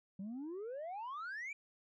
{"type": "exponential sweep", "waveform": "sine", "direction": "up", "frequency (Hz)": [185, 2379], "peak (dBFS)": -39, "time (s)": [0.19, 1.53], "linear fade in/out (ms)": 5, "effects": ["tanh soft clip ceiling -40 dBFS"]}